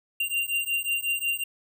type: beating tone pair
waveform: square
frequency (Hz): 2777 / 2782.5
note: F7 / F7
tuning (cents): -10 / -7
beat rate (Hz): 5.5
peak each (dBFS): -29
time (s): 0.2-1.44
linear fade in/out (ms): 5
effects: none